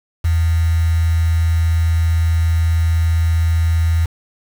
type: tone with quantisation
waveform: sine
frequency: 82.41 Hz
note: E2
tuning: in tune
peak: -12 dBFS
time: 0.24-4.06 s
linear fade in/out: 10 ms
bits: 5
effects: none